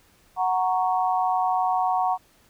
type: chord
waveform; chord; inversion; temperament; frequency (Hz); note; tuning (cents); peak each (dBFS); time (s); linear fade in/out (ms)
sine; F# major; none; equal; 740 / 932.3 / 1108.7; F#5 / A#5 / C#6; 0 / 0 / 0; -22 / -26 / -28; 0.36-2.18; 50
effects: pink hiss -59 dBFS RMS until 2.49 s